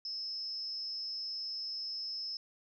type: tone with amplitude modulation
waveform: sine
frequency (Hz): 5200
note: E8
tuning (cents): -24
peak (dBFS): -34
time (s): 0.05-2.37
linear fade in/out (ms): 2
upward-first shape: sine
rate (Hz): 261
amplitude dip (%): 60
effects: none